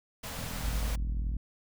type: band-stop noise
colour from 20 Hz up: pink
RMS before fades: -39 dBFS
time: 0.23-0.96 s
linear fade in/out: 10 ms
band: 280 to 430 Hz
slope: 96 dB/octave
type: click train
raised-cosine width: 5 ms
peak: -29 dBFS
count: 41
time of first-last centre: 0.39-1.366 s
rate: 41 Hz
type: tone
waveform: sine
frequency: 52.7 Hz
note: G#1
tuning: 26 cents sharp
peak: -29 dBFS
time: 0.62-1.37 s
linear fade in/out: 10 ms
effects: none